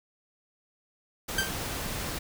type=noise; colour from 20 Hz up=pink; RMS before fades=-34 dBFS; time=1.28-2.19 s; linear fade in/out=10 ms
type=tone with exponential decay; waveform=sawtooth; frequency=1568 Hz; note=G6; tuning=in tune; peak=-18 dBFS; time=1.38-1.58 s; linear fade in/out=5 ms; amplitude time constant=42 ms
effects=none